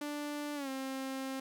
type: tone with pitch glide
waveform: sawtooth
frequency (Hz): 293.7 to 266.2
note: D4 to C4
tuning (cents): 0 to +30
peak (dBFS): -33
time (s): 0.01-1.4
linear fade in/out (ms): 5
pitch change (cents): -170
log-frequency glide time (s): 0.55-0.69
effects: none